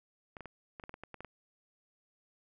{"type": "clicks", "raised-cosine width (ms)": 0.5, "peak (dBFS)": -30, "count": 11, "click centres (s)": [0.368, 0.407, 0.457, 0.798, 0.838, 0.894, 0.941, 1.036, 1.143, 1.206, 1.247], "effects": []}